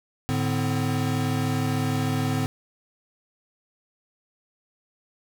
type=tone cluster; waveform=square; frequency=107.6 / 147.3 / 256.5 Hz; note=A2 / D3 / C4; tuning=-38 / +6 / -34 cents; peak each=-28 dBFS; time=0.29-2.46 s; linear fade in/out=0 ms; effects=none